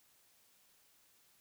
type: silence
effects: white hiss -69 dBFS RMS until 1.4 s